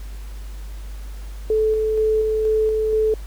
sine tone with tremolo, 435.4 Hz, A4, 18 cents flat, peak -15 dBFS, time 1.5-3.14 s, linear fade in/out 2 ms, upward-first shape square, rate 2.1 Hz, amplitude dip 25%, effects added 50 Hz sine -30 dBFS peak until 3.26 s + pink hiss -47 dBFS RMS until 3.26 s

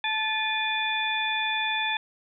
harmonic tone with a mistuned harmonic, 872 Hz, A5, 16 cents flat, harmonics 1 / 2 / 3 / 4, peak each -30 / -30 / -30 / -30 dBFS, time 0.04-1.97 s, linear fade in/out 2 ms, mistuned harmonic 3, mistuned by -120 cents, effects none

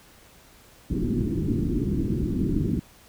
white low-pass noise, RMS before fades -25 dBFS, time 0.9-2.8 s, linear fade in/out 10 ms, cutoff 340 Hz, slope 48 dB/octave, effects pink hiss -53 dBFS RMS until 3.08 s

